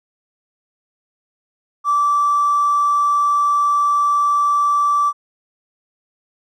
triangle tone with hard clipping, 1163 Hz, D6, 17 cents flat, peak -13 dBFS, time 1.84-5.13 s, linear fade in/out 50 ms, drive 3 dB, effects none

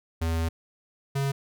square tone pair in turn, 82.1 / 138.08 Hz, E2 / C#3, -6 / -6 cents, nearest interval major sixth, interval 900 cents, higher second, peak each -25 dBFS, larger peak neither, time 0.21-0.49 / 1.15-1.32 s, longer first, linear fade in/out 10 ms, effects none

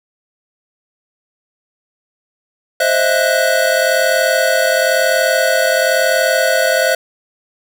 square tone cluster, 527 / 629 / 670 / 1479 Hz, C5 / D#5 / E5 / F#6, +12 / +19 / +28 / -1 cents, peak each -18 dBFS, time 2.8-6.95 s, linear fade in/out 5 ms, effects none

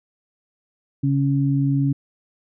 sine tone pair together, 138.59 / 277.2 Hz, C#3 / C#4, 0 / 0 cents, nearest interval octave, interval 1200 cents, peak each -18 / -21 dBFS, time 1.03-1.93 s, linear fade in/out 10 ms, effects none

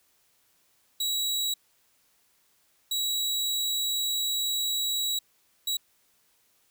sawtooth tone bursts at uneven times, 3886 Hz, B7, 29 cents flat, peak -23 dBFS, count 3, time 1-1.54 / 2.91-5.19 / 5.67-5.77 s, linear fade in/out 5 ms, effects white hiss -67 dBFS RMS until 6.7 s

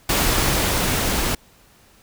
pink noise with level ramp, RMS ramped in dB -18 to -22 dBFS, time 0.09-1.35 s, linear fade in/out 5 ms, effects pink hiss -53 dBFS RMS until 2.02 s

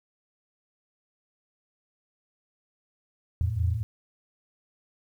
sine tone cluster, 82.9 / 86.9 / 112 Hz, E2 / F2 / A2, +10 / -8 / +31 cents, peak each -28 dBFS, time 3.41-3.83 s, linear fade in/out 0 ms, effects 10-bit

